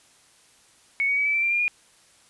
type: tone with pitch steps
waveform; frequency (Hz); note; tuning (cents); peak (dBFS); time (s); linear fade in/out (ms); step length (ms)
sine; 2217 / 2247 / 2277 / 2307 / 2338 / 2369 / 2401 / 2433; C#7 / C#7 / C#7 / D7 / D7 / D7 / D7 / D#7; 0 / +23 / +46 / -31 / -8 / +14 / +38 / -39; -20; 1-1.68; 0; 85
effects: white hiss -57 dBFS RMS until 2.29 s + resampled to 24000 Hz